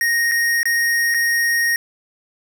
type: tone with dropouts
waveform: square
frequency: 1864.7 Hz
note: A#6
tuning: in tune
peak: -16 dBFS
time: 0.01-1.76 s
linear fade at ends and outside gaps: 1 ms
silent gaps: 0.314-0.318 / 0.631-0.655 / 1.141-1.145 s
effects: 8-bit